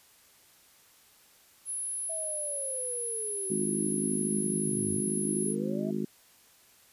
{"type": "tone", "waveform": "sine", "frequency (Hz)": 10548, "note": "E9", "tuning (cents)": 0, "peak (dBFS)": -32, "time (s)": [1.65, 5.56], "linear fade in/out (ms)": 50}
{"type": "linear two-way sweep", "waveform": "sine", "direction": "down then up", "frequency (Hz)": [659.3, 93.8, 659.3], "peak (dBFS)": -38, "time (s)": [2.09, 5.91], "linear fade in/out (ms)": 10, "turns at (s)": 4.93}
{"type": "harmonic tone", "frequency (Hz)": 51.91, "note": "G#1", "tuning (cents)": 0, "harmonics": [3, 4, 5, 6, 7, 8], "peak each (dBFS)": [-39, -32, -37, -40, -35, -45], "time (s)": [3.5, 6.05], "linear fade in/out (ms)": 5}
{"effects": ["white hiss -60 dBFS RMS until 6.92 s", "resampled to 32000 Hz"]}